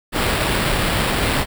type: noise with sample-and-hold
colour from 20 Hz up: pink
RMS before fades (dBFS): -19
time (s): 0.12-1.46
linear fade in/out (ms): 50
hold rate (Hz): 6300
effects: none